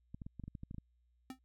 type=clicks; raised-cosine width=5 ms; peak=-33 dBFS; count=11; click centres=0.145 / 0.218 / 0.265 / 0.397 / 0.438 / 0.48 / 0.552 / 0.634 / 0.711 / 0.745 / 0.783 s
type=tone with exponential decay; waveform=square; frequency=260 Hz; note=C4; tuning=11 cents flat; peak=-40 dBFS; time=1.3-1.39 s; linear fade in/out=2 ms; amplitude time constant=19 ms
effects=added 60 Hz sine -70 dBFS peak until 1.44 s